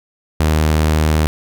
sawtooth tone, 77.6 Hz, D#2, 4 cents flat, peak -8 dBFS, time 0.4-1.27 s, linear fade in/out 0 ms, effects none

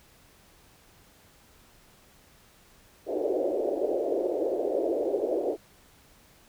pink band-pass noise, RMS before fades -28 dBFS, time 3.06-5.57 s, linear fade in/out 50 ms, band 330 to 630 Hz, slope 48 dB/octave, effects pink hiss -58 dBFS RMS until 6.48 s

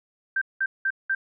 sine tone bursts, 1568 Hz, G6, in tune, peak -21 dBFS, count 4, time 0.36-1.15 s, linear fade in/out 5 ms, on 55 ms, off 190 ms, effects none

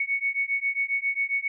sine beating tone pair, 2217 / 2224.4 Hz, C#7 / C#7, 0 / +5 cents, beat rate 7.4 Hz, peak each -27 dBFS, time 0-1.48 s, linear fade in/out 5 ms, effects none

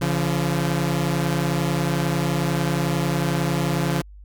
sawtooth tone pair together, 140.8 / 171.92 Hz, C#3 / F3, +27 / -27 cents, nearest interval minor third, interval 346 cents, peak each -19 dBFS, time 0.01-4.02 s, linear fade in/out 10 ms, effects added 50 Hz sine -40 dBFS peak until 4.24 s

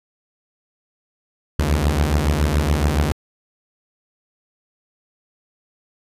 sawtooth beating tone pair, 69.9 / 77 Hz, C#2 / D#2, +15 / -17 cents, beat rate 7.1 Hz, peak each -15 dBFS, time 1.59-3.12 s, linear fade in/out 0 ms, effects resampled to 32000 Hz

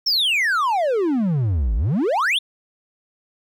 triangle exponential two-way sweep, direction down then up, 5588 to 49 to 3743 Hz, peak -15 dBFS, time 0.06-2.39 s, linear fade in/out 10 ms, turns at 1.75 s, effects none

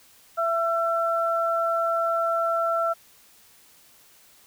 sine tone pair together, 667.7 / 1345 Hz, E5 / E6, +22 / +34 cents, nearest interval octave, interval 1212 cents, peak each -24 dBFS, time 0.37-2.94 s, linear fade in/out 20 ms, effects white hiss -55 dBFS RMS until 4.46 s

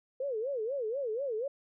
sine tone with vibrato, 493.2 Hz, B4, 2 cents flat, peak -31 dBFS, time 0.2-1.48 s, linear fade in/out 5 ms, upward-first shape sine, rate 4.1 Hz, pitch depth 250 cents each way, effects none

